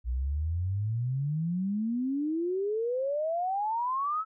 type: exponential sweep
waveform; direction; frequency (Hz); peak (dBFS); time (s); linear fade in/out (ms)
sine; up; 58.27 to 1320; -27; 0.04-4.25; 50
effects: none